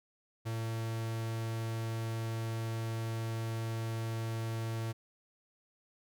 45% pulse tone, 113.1 Hz, A2, 48 cents sharp, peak -34 dBFS, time 0.45-4.93 s, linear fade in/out 20 ms, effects none

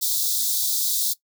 white high-pass noise, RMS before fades -23 dBFS, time 0.01-1.14 s, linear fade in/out 20 ms, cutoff 3500 Hz, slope 96 dB/octave, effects noise-tail reverb RT60 0.1 s tail -18 dB re dry

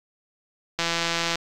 click train, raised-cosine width 0.2 ms, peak -7 dBFS, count 96, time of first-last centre 0.79-1.355 s, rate 168 Hz, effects AAC 64 kbps

